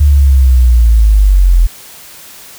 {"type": "linear sweep", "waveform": "sine", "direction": "down", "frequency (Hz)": [73.6, 41.2], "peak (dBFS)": -3, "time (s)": [0, 1.67], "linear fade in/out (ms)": 10, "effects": ["white hiss -34 dBFS RMS until 2.58 s"]}